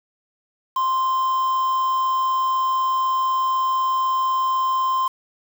triangle tone with quantisation, 1046 Hz, C6, 1 cent flat, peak -16 dBFS, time 0.76-5.08 s, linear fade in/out 5 ms, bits 6, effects none

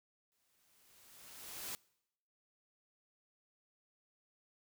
white noise with exponential growth, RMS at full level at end -42 dBFS, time 0.32-1.75 s, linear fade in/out 0 ms, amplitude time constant 310 ms, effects noise-tail reverb RT60 0.8 s tail -24 dB re dry

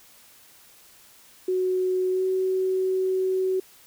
sine tone with pitch glide, 370 to 375.6 Hz, F#4 to F#4, 0 to +26 cents, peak -21 dBFS, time 1.48-3.6 s, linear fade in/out 5 ms, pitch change +26 cents, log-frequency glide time 2.1-2.24 s, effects white hiss -53 dBFS RMS until 3.86 s

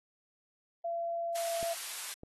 sine tone with pitch glide, 679 to 673.9 Hz, F5 to E5, -49 to +38 cents, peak -32 dBFS, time 0.84-1.74 s, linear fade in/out 10 ms, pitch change -13 cents, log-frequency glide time 1.32-1.52 s
white high-pass noise, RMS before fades -40 dBFS, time 1.35-2.14 s, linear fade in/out 10 ms, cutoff 980 Hz, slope 12 dB/octave
clicks, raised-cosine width 2 ms, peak -33 dBFS, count 2, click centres 1.629 / 2.234 s
effects AAC 32 kbps

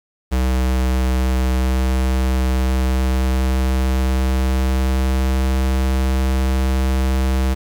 square tone with pitch glide, 64 to 65.31 Hz, C2 to C2, -38 to -3 cents, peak -16 dBFS, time 0.31-7.55 s, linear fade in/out 20 ms, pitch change +35 cents, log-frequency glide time 1.01-5.51 s, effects 7-bit

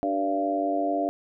harmonic tone with a mistuned harmonic, 98.1 Hz, G2, 2 cents sharp, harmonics 3 / 4 / 5 / 6 / 7, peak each -28 / -35 / -36 / -31 / -26 dBFS, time 0.03-1.09 s, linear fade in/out 0 ms, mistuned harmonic 4, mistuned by -30 cents, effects none

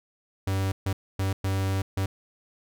45% pulse tone bursts at uneven times, 96.4 Hz, G2, 28 cents flat, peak -24 dBFS, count 5, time 0.47-0.72 / 0.86-0.93 / 1.19-1.33 / 1.44-1.82 / 1.97-2.06 s, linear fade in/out 5 ms, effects none

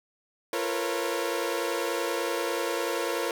sawtooth tone cluster, 343.6 / 453.4 / 483.7 / 547 Hz, F4 / A#4 / B4 / C#5, -28 / -48 / -36 / -23 cents, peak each -29 dBFS, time 0.53-3.31 s, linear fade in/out 2 ms, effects none

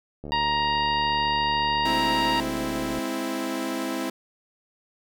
click train, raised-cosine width 2 ms, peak -23 dBFS, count 204, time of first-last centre 0.24-2.987 s, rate 73.9 Hz
harmonic tone, 938 Hz, A#5, 11 cents sharp, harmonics 1 / 2 / 3 / 4 / 5, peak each -23 / -30 / -30 / -34 / -34 dBFS, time 0.32-2.4 s, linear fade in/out 0 ms
sawtooth chord, Ab augmented, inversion none, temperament equal, 207.7 / 261.6 / 329.6 Hz, Ab3 / C4 / E4, 0 / 0 / 0 cents, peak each -32 / -26 / -26 dBFS, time 1.85-4.1 s, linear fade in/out 5 ms
effects none

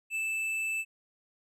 sine tone with tanh clipping, 2637 Hz, E7, in tune, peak -31 dBFS, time 0.1-0.85 s, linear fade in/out 50 ms, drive 9 dB, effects none

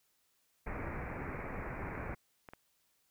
pink low-pass noise, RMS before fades -41 dBFS, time 0.66-2.15 s, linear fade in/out 10 ms, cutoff 2400 Hz, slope 96 dB/octave
clicks, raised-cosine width 0.5 ms, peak -33 dBFS, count 2, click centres 2.488 / 2.535 s
effects white hiss -75 dBFS RMS until 3.1 s

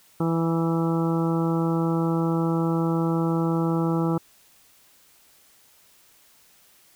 harmonic tone with a mistuned harmonic, 165.4 Hz, E3, 6 cents sharp, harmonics 1 / 2 / 3 / 4 / 5 / 6 / 7 / 8, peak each -23 / -25 / -31 / -39 / -34 / -38 / -38 / -36 dBFS, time 0.2-4.18 s, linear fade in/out 5 ms, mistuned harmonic 6, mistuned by -25 cents, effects white hiss -57 dBFS RMS until 6.95 s

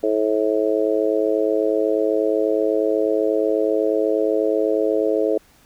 harmonic tone, 108.2 Hz, A2, 29 cents flat, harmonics 3 / 4 / 5 / 6, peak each -23 / -20 / -22 / -25 dBFS, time 0.03-5.38 s, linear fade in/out 5 ms, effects pink hiss -54 dBFS RMS until 5.65 s

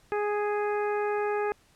harmonic tone, 415.3 Hz, G#4, in tune, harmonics 1 / 2 / 3 / 4 / 5 / 6, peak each -27 / -32 / -37 / -38 / -44 / -44 dBFS, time 0.12-1.52 s, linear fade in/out 0 ms, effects pink hiss -62 dBFS RMS until 1.75 s + low-pass 11000 Hz 12 dB/octave

